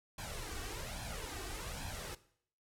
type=noise with flanger; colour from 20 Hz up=pink; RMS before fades=-43 dBFS; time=0.18-2.15 s; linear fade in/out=5 ms; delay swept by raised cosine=1.2 to 2.7 ms; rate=1.2 Hz; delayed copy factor=+0.7; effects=noise-tail reverb RT60 0.6 s tail -17 dB re dry + low-pass 12000 Hz 12 dB/octave